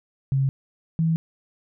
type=tone pair in turn; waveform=sine; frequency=135.4 / 162.91 Hz; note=C#3 / E3; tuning=-40 / -20 cents; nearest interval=minor third; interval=320 cents; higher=second; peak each=-18 dBFS; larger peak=neither; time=0.32-0.49 / 0.99-1.16 s; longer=neither; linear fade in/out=0 ms; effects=none